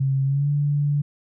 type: tone with pitch glide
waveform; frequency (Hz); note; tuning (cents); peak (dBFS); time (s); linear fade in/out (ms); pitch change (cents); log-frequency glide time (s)
sine; 135.3 to 145.01; C#3 to D3; -42 to -22; -18; 0-1.02; 10; +120; 0.24-0.49
effects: none